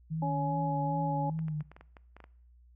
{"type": "tone with vibrato", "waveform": "sine", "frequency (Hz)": 155.56, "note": "D#3", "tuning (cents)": 0, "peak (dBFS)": -31, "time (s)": [0.1, 1.63], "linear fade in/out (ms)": 20, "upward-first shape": "sine", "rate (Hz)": 2.5, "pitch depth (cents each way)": 58}
{"type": "harmonic tone", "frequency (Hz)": 280, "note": "C#4", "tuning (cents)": 18, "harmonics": [1, 2, 3], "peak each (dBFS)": [-37, -38, -32], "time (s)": [0.22, 1.3], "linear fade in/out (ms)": 5}
{"type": "clicks", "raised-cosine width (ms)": 0.5, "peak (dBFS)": -35, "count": 10, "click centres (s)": [1.391, 1.483, 1.607, 1.716, 1.765, 1.81, 1.968, 2.166, 2.203, 2.241]}
{"effects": ["noise-tail reverb RT60 0.7 s tail -21 dB re dry", "added 60 Hz sine -56 dBFS peak until 2.75 s"]}